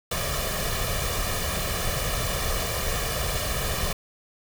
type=noise with comb filter; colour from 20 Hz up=pink; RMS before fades=-27 dBFS; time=0.11-3.93 s; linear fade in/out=5 ms; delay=1.7 ms; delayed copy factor=+0.7; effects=none